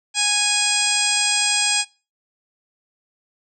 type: harmonic tone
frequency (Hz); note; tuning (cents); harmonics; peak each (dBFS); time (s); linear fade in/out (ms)
827; G#5; -8; 1 / 2 / 3 / 4 / 5 / 6 / 7 / 8 / 9 / 10; -29 / -30 / -24 / -24 / -30 / -24 / -30 / -30 / -25 / -25; 0.14-1.85; 50
effects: noise-tail reverb RT60 0.3 s tail -22 dB re dry